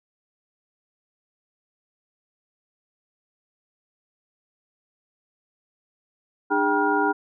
sine tone cluster, 300.9 / 407.9 / 783 / 963 / 1419 Hz, D4 / G#4 / G5 / B5 / F6, +42 / -31 / -2 / -44 / +27 cents, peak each -25 dBFS, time 6.5-7.13 s, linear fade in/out 20 ms, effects none

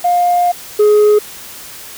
sine tone pair in turn, 707 / 419.9 Hz, F5 / G#4, +21 / +19 cents, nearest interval major sixth, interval 902 cents, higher first, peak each -8 / -3 dBFS, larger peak second, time 0.04-0.52 / 0.79-1.19 s, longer first, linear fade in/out 10 ms, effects tanh soft clip ceiling -5 dBFS + white hiss -32 dBFS RMS until 1.97 s

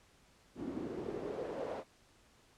pink noise with band-pass filter sweep, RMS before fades -41 dBFS, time 0.55-1.84 s, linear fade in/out 50 ms, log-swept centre 260 to 600 Hz, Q 3.1, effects pink hiss -66 dBFS RMS until 2.57 s + low-pass 9000 Hz 12 dB/octave

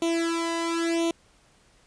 sawtooth tone with flanger, 333.7 Hz, E4, 21 cents sharp, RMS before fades -26 dBFS, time 0.02-1.11 s, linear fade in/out 2 ms, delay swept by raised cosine 0.3 to 1.03 ms, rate 0.96 Hz, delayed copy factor +1, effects pink hiss -60 dBFS RMS until 1.86 s + resampled to 22050 Hz

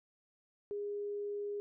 sine tone, 409.7 Hz, G#4, 24 cents flat, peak -36 dBFS, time 0.71-1.6 s, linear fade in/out 0 ms, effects none

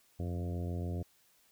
harmonic tone with a mistuned harmonic, 87.3 Hz, F2, in tune, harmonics 1 / 2 / 3 / 4 / 5 / 6 / 7 / 8, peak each -35 / -41 / -45 / -47 / -49 / -51 / -52 / -53 dBFS, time 0.19-1.03 s, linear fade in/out 10 ms, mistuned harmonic 1, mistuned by +38 cents, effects white hiss -68 dBFS RMS until 1.51 s

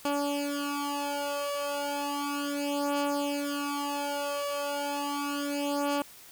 15% pulse beating tone pair, 286 / 286.34 Hz, D4 / D4, -46 / -44 cents, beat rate 0.34 Hz, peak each -26 dBFS, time 0.05-6.02 s, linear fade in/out 2 ms, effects white hiss -51 dBFS RMS until 6.31 s

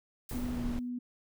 blue noise with exponential decay, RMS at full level -45 dBFS, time 0.29-0.89 s, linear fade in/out 2 ms, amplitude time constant 130 ms
brown noise, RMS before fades -37 dBFS, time 0.31-0.79 s, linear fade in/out 0 ms
sine tone with vibrato, 243.7 Hz, B3, 23 cents flat, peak -34 dBFS, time 0.34-0.99 s, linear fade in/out 10 ms, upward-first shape square, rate 2.3 Hz, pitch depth 15 cents each way
effects none

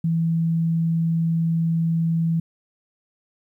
sine tone, 164.81 Hz, E3, in tune, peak -18 dBFS, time 0.04-2.4 s, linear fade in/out 5 ms, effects 10-bit

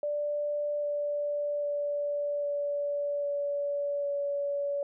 sine tone with pitch steps, 587.3 / 583.6 / 579.9 / 576.2 / 572.6 / 568.9 Hz, D5 / D5 / D5 / D5 / D5 / C#5, 0 / -11 / -22 / -33 / -44 / +45 cents, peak -28 dBFS, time 0.03-4.83 s, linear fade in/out 2 ms, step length 800 ms, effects none

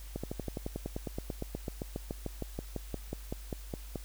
slowing click train, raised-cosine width 2 ms, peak -22 dBFS, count 29, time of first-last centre 0.16-3.958 s, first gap 76 ms, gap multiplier 1.04, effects added 50 Hz sine -43 dBFS peak until 4.04 s + white hiss -54 dBFS RMS until 4.04 s

